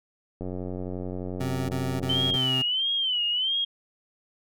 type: click train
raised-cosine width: 2 ms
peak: -21 dBFS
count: 179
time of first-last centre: 0.41-2.355 s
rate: 91.5 Hz
type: tone bursts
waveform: 25% pulse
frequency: 130 Hz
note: C3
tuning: 11 cents flat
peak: -24 dBFS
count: 4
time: 1.4-2.623 s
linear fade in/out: 10 ms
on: 290 ms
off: 21 ms
type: tone with vibrato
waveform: sine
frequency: 3053 Hz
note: G7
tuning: 46 cents flat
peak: -23 dBFS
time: 2.09-3.65 s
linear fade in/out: 10 ms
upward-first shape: sine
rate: 1.5 Hz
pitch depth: 120 cents each way
effects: none